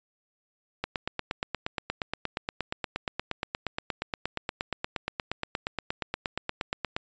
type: click train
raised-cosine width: 0.3 ms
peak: -13 dBFS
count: 53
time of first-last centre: 0.84-6.965 s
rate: 8.49 Hz
effects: resampled to 16000 Hz